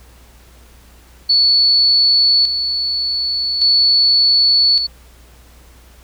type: tone with tremolo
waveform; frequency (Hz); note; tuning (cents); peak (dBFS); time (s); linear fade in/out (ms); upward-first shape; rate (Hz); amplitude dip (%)
sine; 4435; C#8; 0; -9; 1.29-4.87; 10; square; 0.43; 55
effects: added 60 Hz sine -43 dBFS peak until 6.03 s + pink hiss -48 dBFS RMS until 6.03 s